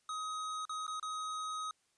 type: tone with dropouts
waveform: square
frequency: 1261 Hz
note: D#6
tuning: 23 cents sharp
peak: -38 dBFS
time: 0.09-1.71 s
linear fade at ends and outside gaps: 2 ms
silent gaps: 0.653-0.694 / 0.867-0.878 / 0.998-1.027 s
effects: white hiss -75 dBFS RMS until 1.97 s + resampled to 22050 Hz